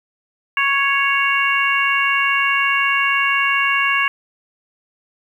harmonic tone, 554.4 Hz, C#5, in tune, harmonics 2 / 3 / 4 / 5, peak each -20 / -20 / -20 / -20 dBFS, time 0.57-4.08 s, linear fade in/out 2 ms, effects 8-bit

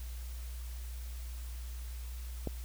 click, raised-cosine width 2 ms, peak -22 dBFS, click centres 2.473 s, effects added 60 Hz sine -39 dBFS peak until 2.64 s + white hiss -54 dBFS RMS until 2.64 s

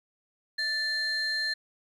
sine tone pair together, 1760 / 4174 Hz, A6 / C8, 0 / -5 cents, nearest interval octave + minor third, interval 1495 cents, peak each -28 dBFS, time 0.58-1.54 s, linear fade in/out 10 ms, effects tanh soft clip ceiling -23 dBFS + 10-bit

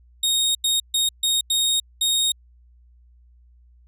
sawtooth tone bursts at uneven times, 3729 Hz, A#7, in tune, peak -15 dBFS, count 6, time 0.23-0.55 / 0.64-0.8 / 0.94-1.09 / 1.23-1.41 / 1.5-1.8 / 2.01-2.32 s, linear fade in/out 5 ms, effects added 60 Hz sine -50 dBFS peak until 3.87 s + resampled to 32000 Hz

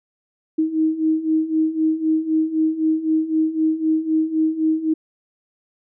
sine beating tone pair, 313.7 / 317.6 Hz, D#4 / D#4, +14 / +36 cents, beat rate 3.9 Hz, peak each -22 / -18 dBFS, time 0.58-4.94 s, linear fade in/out 10 ms, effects none

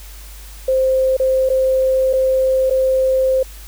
sine tone with dropouts, 523.3 Hz, C5, in tune, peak -12 dBFS, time 0.68-3.43 s, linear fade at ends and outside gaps 5 ms, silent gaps 1.168-1.198 / 1.491-1.5 / 2.13-2.134 / 2.699-2.707 s, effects added 50 Hz sine -34 dBFS peak until 3.67 s + white hiss -41 dBFS RMS until 3.67 s

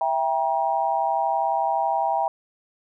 sine chord, E diminished, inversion none, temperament just, 659.3 / 791.1 / 949.3 Hz, E5 / G5 / Bb5, 0 / +16 / +31 cents, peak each -26 / -23 / -25 dBFS, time 0.01-2.28 s, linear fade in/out 2 ms, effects none

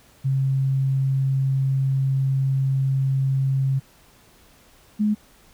sine tone pair in turn, 134.6 / 210.7 Hz, C3 / G#3, +49 / +25 cents, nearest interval minor sixth, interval 776 cents, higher second, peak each -18 / -17 dBFS, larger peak second, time 0.24-3.8 / 4.99-5.15 s, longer first, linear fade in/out 20 ms, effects pink hiss -54 dBFS RMS until 5.53 s

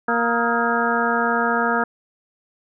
harmonic tone with a mistuned harmonic, 234.1 Hz, A#3, 8 cents sharp, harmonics 1 / 2 / 3 / 4 / 5 / 6 / 7, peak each -25 / -25 / -25 / -25 / -25 / -25 / -25 dBFS, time 0.08-1.84 s, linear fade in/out 5 ms, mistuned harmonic 5, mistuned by +130 cents, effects none

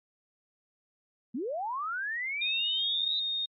sine linear sweep, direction up, 207.7 to 3989 Hz, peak -31 dBFS, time 1.34-3.2 s, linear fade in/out 10 ms
sine tone, 3695 Hz, A#7, 16 cents flat, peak -29 dBFS, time 2.41-3.46 s, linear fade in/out 10 ms
effects AAC 64 kbps

